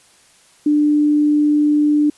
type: tone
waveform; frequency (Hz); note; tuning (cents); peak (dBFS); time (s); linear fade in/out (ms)
sine; 297; D4; +20; -11; 0.66-2.1; 5
effects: white hiss -51 dBFS RMS until 2.17 s + resampled to 24000 Hz